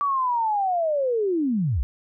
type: linear sweep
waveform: sine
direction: down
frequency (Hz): 1159 to 48.85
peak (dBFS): -20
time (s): 0.01-1.83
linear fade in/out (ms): 0
effects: none